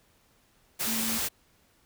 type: tone in noise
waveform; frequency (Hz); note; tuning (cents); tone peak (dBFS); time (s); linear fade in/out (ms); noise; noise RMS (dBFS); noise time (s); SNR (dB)
sine; 225.2; A3; +40; -33; 0.86-1.19; 20; white; -30; 0.79-1.29; -6
effects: pink hiss -65 dBFS RMS until 1.85 s